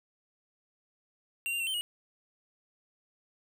square tone with pitch steps, 2757 / 2787 / 2715 / 3105 / 2894 Hz, F7 / F7 / F7 / G7 / F#7, -23 / -4 / -50 / -17 / -39 cents, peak -31 dBFS, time 1.46-1.81 s, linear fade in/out 0 ms, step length 70 ms, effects none

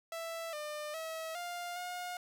sawtooth tone with pitch steps, 661 / 600 / 645 / 702 / 716 Hz, E5 / D5 / E5 / F5 / F5, +5 / +37 / -38 / +9 / +43 cents, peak -35 dBFS, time 0.12-2.17 s, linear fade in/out 2 ms, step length 410 ms, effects none

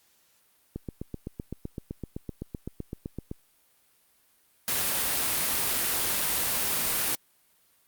click train, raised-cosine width 3 ms, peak -21 dBFS, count 21, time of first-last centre 0.76-3.314 s, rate 7.83 Hz
white noise, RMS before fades -27 dBFS, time 4.68-7.15 s, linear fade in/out 0 ms
effects white hiss -65 dBFS RMS until 7.87 s + Opus 48 kbps

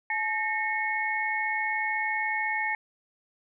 sine tone cluster, 859 / 1825 / 2191 Hz, A5 / A#6 / C#7, -42 / -37 / -21 cents, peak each -31 / -30 / -30 dBFS, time 0.1-2.75 s, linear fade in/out 2 ms, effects none

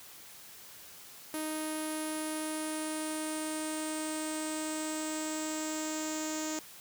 sawtooth tone with low-pass filter sweep, 311.1 Hz, D#4, in tune, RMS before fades -36 dBFS, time 1.34-6.59 s, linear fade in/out 0 ms, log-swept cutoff 11000 to 7000 Hz, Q 7.7, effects white hiss -51 dBFS RMS until 6.8 s + high-pass 60 Hz 12 dB/octave

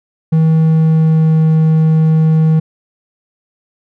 triangle tone with pitch glide, 160 to 158.62 Hz, D#3 to D#3, +49 to +34 cents, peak -5 dBFS, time 0.32-2.6 s, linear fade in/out 10 ms, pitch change -15 cents, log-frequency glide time 0.57-1.46 s, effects none

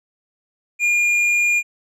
triangle tone with tanh clipping, 2417 Hz, D7, 49 cents sharp, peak -16 dBFS, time 0.79-1.63 s, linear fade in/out 50 ms, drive 12 dB, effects low-pass 11000 Hz 12 dB/octave

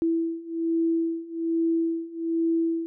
sine beating tone pair, 329.6 / 330.8 Hz, E4 / E4, 0 / +6 cents, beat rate 1.2 Hz, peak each -27 / -25 dBFS, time 0.02-2.86 s, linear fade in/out 0 ms, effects none

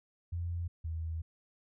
sine tone pair in turn, 86 / 81.19 Hz, F2 / E2, -26 / -26 cents, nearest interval minor second, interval 100 cents, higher first, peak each -33 / -34 dBFS, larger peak first, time 0.32-0.68 / 0.84-1.22 s, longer second, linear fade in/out 10 ms, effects none

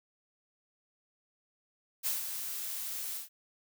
blue noise with ADSR envelope, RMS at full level -31 dBFS, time 2.03-3.29 s, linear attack 36 ms, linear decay 150 ms, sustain -7 dB, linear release 130 ms, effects none

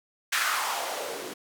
blue noise with band-pass filter sweep, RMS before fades -30 dBFS, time 0.32-1.34 s, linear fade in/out 10 ms, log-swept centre 1700 to 310 Hz, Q 2.6, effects none

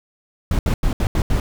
brown noise bursts at uneven times, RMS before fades -17 dBFS, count 6, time 0.51-0.59 / 0.66-0.74 / 0.83-0.93 / 1-1.07 / 1.15-1.22 / 1.3-1.4 s, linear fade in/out 2 ms, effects none

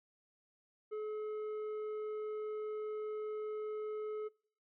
sine tone with tanh clipping, 427.5 Hz, A4, 50 cents flat, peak -39 dBFS, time 0.91-4.29 s, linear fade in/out 20 ms, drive 7 dB, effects noise-tail reverb RT60 0.6 s tail -26 dB re dry

